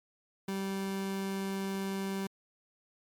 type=tone; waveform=30% pulse; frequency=194.3 Hz; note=G3; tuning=15 cents flat; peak=-30 dBFS; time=0.48-2.27 s; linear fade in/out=5 ms; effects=MP3 96 kbps